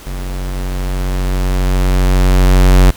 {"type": "tone with level ramp", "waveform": "square", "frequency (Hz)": 46.25, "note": "F#1", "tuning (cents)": 0, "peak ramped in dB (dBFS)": [-21, -4], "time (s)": [0.06, 2.91], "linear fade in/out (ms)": 10, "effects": ["pink hiss -36 dBFS RMS until 2.96 s"]}